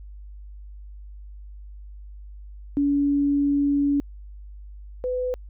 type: tone pair in turn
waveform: sine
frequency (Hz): 284.5 / 502.7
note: C#4 / B4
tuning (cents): +45 / +31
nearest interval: minor seventh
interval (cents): 986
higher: second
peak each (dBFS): -18 / -23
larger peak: first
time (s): 2.77-4 / 5.04-5.34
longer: first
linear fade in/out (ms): 0
effects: added 50 Hz sine -38 dBFS peak until 5.49 s